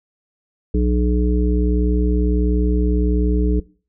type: harmonic tone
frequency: 60.7 Hz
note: B1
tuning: 29 cents flat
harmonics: 1 / 3 / 5 / 7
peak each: -16 / -21 / -23 / -24 dBFS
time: 0.74-3.6 s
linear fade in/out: 5 ms
effects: noise-tail reverb RT60 0.4 s tail -21 dB re dry